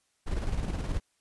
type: noise with tremolo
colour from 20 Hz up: brown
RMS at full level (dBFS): -29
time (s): 0.26-1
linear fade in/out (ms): 20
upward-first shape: square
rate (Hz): 19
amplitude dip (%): 45
effects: white hiss -73 dBFS RMS until 1.2 s + resampled to 24000 Hz